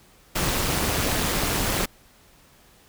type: noise with amplitude modulation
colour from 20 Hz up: pink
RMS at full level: -21 dBFS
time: 0.35-1.86 s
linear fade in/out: 10 ms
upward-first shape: sine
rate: 212 Hz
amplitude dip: 70%
effects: pink hiss -55 dBFS RMS until 2.88 s